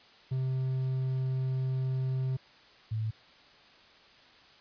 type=tone pair in turn; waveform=triangle / sine; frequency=130.7 / 109.91 Hz; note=C3 / A2; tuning=-1 / -1 cents; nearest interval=minor third; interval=300 cents; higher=first; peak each=-26 / -29 dBFS; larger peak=first; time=0.31-2.37 / 2.91-3.11 s; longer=first; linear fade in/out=10 ms; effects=white hiss -57 dBFS RMS until 4.6 s + resampled to 11025 Hz